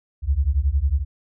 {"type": "beating tone pair", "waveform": "sine", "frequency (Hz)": [64.5, 75.5], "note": ["C2", "D2"], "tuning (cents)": [-24, 48], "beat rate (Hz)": 11, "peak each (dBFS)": -20, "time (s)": [0.22, 1.05], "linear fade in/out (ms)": 50, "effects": []}